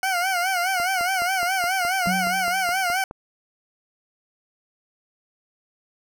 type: tone with vibrato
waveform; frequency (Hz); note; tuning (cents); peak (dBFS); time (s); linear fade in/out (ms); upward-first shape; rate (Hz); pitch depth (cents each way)
20% pulse; 733; F#5; -16; -16; 0.03-3.04; 2; sine; 4.8; 100
type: click train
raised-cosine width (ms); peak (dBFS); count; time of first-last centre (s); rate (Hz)
1; -21; 12; 0.8-3.111; 4.76
type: tone with exponential decay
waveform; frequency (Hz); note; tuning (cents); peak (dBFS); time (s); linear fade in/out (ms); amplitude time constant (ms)
triangle; 185; F#3; 0; -19; 2.07-2.86; 0; 170
effects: none